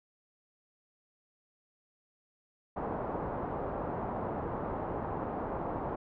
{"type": "low-pass noise", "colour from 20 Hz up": "white", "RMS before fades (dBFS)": -36, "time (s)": [2.76, 5.96], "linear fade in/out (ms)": 10, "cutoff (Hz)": 960, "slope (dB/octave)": 24, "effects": []}